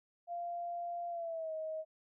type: tone with pitch glide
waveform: sine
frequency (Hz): 693 to 631.8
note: F5 to D#5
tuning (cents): -14 to +26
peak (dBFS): -37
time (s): 0.27-1.85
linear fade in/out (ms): 50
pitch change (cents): -160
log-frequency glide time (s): 1.09-1.53
effects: none